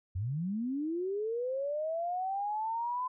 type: linear sweep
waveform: sine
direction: up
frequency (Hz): 83.8 to 1020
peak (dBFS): -31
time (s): 0.15-3.08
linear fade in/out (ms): 10
effects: none